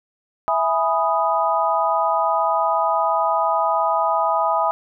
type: chord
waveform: sine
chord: E major seventh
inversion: none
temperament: equal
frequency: 659.3 / 830.6 / 987.8 / 1244.5 Hz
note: E5 / G#5 / B5 / D#6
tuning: 0 / 0 / 0 / 0 cents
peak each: -22 dBFS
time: 0.48-4.71 s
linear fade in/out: 0 ms
effects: none